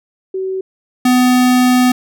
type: tone pair in turn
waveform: sine / square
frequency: 379 / 250.7 Hz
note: F#4 / B3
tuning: +42 / +26 cents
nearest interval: perfect fifth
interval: 716 cents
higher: first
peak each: -17 / -9 dBFS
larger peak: second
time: 0.34-0.61 / 1.05-1.92 s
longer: second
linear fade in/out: 5 ms
effects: none